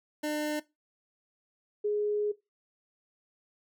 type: tone pair in turn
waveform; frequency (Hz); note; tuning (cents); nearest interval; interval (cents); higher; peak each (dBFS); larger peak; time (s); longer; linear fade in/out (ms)
25% pulse / sine; 301 / 417.1; D4 / G#4; +43 / +7; tritone; 564; second; -26; neither; 0.23-0.6 / 1.84-2.32; second; 10
effects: noise-tail reverb RT60 0.2 s tail -18 dB re dry